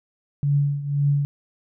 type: tone with tremolo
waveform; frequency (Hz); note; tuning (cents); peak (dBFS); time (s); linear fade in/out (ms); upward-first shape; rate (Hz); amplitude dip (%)
sine; 142.9; D3; -47; -15; 0.43-1.25; 0; triangle; 1.9; 80
effects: none